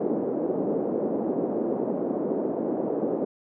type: band-pass noise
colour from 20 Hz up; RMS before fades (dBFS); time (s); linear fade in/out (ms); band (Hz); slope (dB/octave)
white; -27; 0-3.25; 5; 210 to 520; 24
effects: none